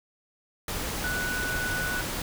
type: tone in noise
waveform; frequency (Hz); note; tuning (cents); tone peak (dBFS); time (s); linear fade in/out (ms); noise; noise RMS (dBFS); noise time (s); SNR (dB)
sine; 1480; F#6; 0; -29; 1.04-2.01; 2; pink; -32; 0.68-2.22; 0
effects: none